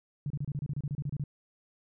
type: tone bursts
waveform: sine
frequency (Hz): 143.5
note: D3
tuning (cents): -40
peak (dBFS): -30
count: 14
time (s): 0.26-1.239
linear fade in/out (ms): 2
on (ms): 43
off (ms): 29
effects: none